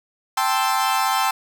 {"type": "chord", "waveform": "40% pulse", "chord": "A minor seventh", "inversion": "third", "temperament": "equal", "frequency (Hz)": [784, 880, 1046.5, 1318.5], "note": ["G5", "A5", "C6", "E6"], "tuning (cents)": [0, 0, 0, 0], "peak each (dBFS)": [-22, -23, -23, -24], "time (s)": [0.37, 1.31], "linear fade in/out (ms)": 5, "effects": []}